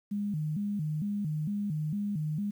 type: tone with vibrato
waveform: sine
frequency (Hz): 177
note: F3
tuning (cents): +23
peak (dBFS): -29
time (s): 0.11-2.51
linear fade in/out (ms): 10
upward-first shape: square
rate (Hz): 2.2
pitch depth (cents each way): 250
effects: 10-bit